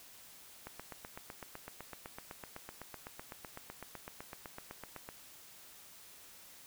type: click train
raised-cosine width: 0.5 ms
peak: -29 dBFS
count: 36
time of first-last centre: 0.67-5.089 s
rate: 7.92 Hz
effects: white hiss -56 dBFS RMS until 6.66 s